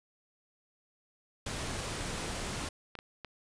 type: noise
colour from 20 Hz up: pink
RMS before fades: -37 dBFS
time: 1.46-2.69 s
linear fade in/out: 5 ms
type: clicks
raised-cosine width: 0.3 ms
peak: -26 dBFS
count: 6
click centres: 1.79 / 2.181 / 2.533 / 2.953 / 2.989 / 3.247 s
effects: resampled to 22050 Hz